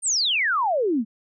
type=exponential sweep; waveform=sine; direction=down; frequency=9110 to 204.9 Hz; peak=-19 dBFS; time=0.02-1.05 s; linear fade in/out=50 ms; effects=none